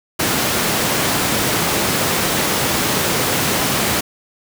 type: high-pass noise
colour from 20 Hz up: pink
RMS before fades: -18 dBFS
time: 0.19-4.01 s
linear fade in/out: 10 ms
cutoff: 130 Hz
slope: 12 dB/octave
effects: none